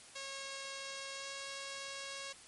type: tone with pitch glide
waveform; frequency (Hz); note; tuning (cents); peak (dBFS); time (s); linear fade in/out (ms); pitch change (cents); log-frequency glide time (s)
5% pulse; 546 to 549.5; C#5 to C#5; -26 to -15; -31; 0.15-2.33; 10; +11; 1.13-1.28
effects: white hiss -56 dBFS RMS until 2.47 s + MP3 48 kbps